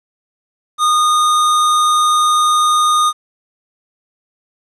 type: tone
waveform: square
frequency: 1228 Hz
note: D#6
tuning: 23 cents flat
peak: -11 dBFS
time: 0.78-3.13 s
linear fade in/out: 50 ms
effects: resampled to 24000 Hz + 8-bit